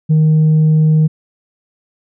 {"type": "tone", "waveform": "sine", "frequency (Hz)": 155.8, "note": "D#3", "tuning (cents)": 3, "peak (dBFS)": -5, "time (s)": [0.09, 1.08], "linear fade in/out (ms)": 20, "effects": ["tanh soft clip ceiling -6 dBFS"]}